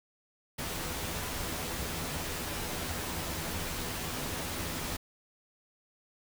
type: noise with comb filter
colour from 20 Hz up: pink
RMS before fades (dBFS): -36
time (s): 0.58-4.97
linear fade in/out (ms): 10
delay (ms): 12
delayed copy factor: +0.55
effects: none